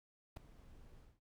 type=noise with ADSR envelope; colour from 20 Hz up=brown; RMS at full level=-38 dBFS; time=0.36-1.2 s; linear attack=10 ms; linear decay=4 ms; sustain=-21 dB; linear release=200 ms; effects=none

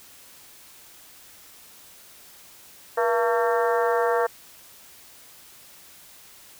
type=harmonic tone with a mistuned harmonic; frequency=226.8 Hz; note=A#3; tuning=47 cents flat; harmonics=2 / 3 / 4 / 5 / 6 / 7 / 8; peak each=-22 / -26 / -28 / -30 / -32 / -33 / -34 dBFS; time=2.97-4.27 s; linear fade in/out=10 ms; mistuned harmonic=2; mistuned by=+88 cents; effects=white hiss -49 dBFS RMS until 6.59 s

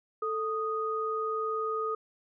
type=tone pair together; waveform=sine; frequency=440.5 / 1242 Hz; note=A4 / D#6; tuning=+2 / -3 cents; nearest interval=octave + tritone; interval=1795 cents; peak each=-32 / -31 dBFS; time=0.22-1.95 s; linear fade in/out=5 ms; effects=none

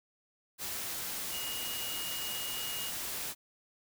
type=tone in noise; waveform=sine; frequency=2874 Hz; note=F7; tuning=49 cents sharp; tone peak=-40 dBFS; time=1.3-2.92 s; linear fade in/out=50 ms; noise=white; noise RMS=-38 dBFS; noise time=0.58-3.35 s; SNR=-5 dB; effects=none

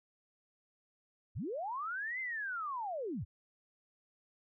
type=linear two-way sweep; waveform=sine; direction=up then down; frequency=59.4 to 2101 to 59.4 Hz; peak=-36 dBFS; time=1.35-3.25 s; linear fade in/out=20 ms; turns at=2.2 s; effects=none

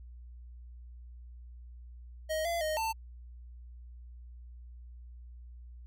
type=tone with pitch steps; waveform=square; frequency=628 / 680 / 621 / 892 Hz; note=D#5 / F5 / D#5 / A5; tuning=+16 / -46 / -3 / +23 cents; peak=-31 dBFS; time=2.29-2.93 s; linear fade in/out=20 ms; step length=160 ms; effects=added 60 Hz sine -46 dBFS peak until 5.86 s

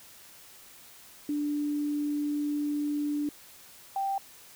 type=tone pair in turn; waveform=sine; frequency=293.7 / 784.1 Hz; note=D4 / G5; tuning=0 / 0 cents; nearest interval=octave + perfect fourth; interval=1700 cents; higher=second; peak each=-27 dBFS; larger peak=neither; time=1.29-3.29 / 3.96-4.18 s; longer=first; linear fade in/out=2 ms; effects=white hiss -52 dBFS RMS until 4.55 s

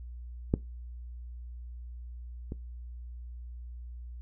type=clicks; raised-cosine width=3 ms; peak=-11 / -24 dBFS; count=2; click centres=0.539 / 2.521 s; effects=noise-tail reverb RT60 0.2 s tail -20 dB re dry + added 60 Hz sine -40 dBFS peak until 4.21 s

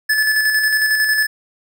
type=tone with tremolo; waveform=square; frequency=1732 Hz; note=A6; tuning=28 cents flat; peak=-13 dBFS; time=0.09-1.27 s; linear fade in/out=10 ms; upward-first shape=square; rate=11 Hz; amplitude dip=35%; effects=none

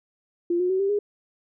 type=tone with pitch steps; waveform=sine; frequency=346.1 / 361.4 / 377.4 / 394.1 / 411.6 Hz; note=F4 / F#4 / F#4 / G4 / G#4; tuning=-16 / -41 / +34 / +9 / -16 cents; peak=-20 dBFS; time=0.5-0.99 s; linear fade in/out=5 ms; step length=98 ms; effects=none

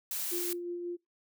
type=noise; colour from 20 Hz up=blue; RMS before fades=-35 dBFS; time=0.11-0.53 s; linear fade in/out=2 ms
type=tone with tremolo; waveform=sine; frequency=349.2 Hz; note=F4; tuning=in tune; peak=-33 dBFS; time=0.31-0.97 s; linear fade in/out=20 ms; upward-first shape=sine; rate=5.6 Hz; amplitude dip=30%
effects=noise-tail reverb RT60 0.2 s tail -24 dB re dry

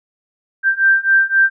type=beating tone pair; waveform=sine; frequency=1571 / 1574.8 Hz; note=G6 / G6; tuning=+3 / +8 cents; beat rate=3.8 Hz; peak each=-14 / -13 dBFS; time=0.63-1.5 s; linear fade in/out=50 ms; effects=none

